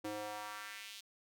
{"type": "tone with high-pass filter sweep", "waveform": "square", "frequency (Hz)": 105, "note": "G#2", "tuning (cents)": 19, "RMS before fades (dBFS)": -45, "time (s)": [0.04, 1.01], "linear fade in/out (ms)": 10, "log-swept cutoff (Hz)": [340, 3700], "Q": 1.8, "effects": []}